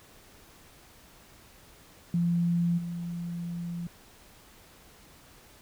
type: tone with level steps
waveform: sine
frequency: 171.8 Hz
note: F3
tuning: 28 cents flat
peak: -23 / -32 dBFS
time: 2.14-3.87 s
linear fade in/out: 2 ms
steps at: 2.77 s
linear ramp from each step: 20 ms
effects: pink hiss -55 dBFS RMS until 5.61 s